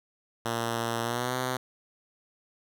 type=tone with pitch glide; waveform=5% pulse; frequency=116.3 to 127.56 Hz; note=A#2 to C3; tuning=-4 to -44 cents; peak=-17 dBFS; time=0.45-1.57 s; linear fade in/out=5 ms; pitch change=+160 cents; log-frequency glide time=1.03-1.35 s; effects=none